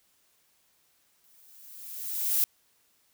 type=noise with exponential growth; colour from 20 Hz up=violet; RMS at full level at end=-23 dBFS; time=1.24-2.44 s; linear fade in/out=0 ms; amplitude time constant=260 ms; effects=white hiss -68 dBFS RMS until 3.13 s